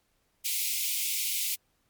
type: high-pass noise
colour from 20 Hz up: white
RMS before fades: -30 dBFS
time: 0.44-1.56 s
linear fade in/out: 20 ms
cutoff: 2100 Hz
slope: 96 dB/octave
effects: pink hiss -72 dBFS RMS until 1.89 s + MP3 96 kbps